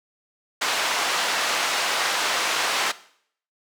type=band-pass noise; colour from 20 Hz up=pink; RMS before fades=-24 dBFS; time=0.61-2.92 s; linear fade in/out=10 ms; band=780 to 6200 Hz; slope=12 dB/octave; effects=noise-tail reverb RT60 0.6 s tail -17 dB re dry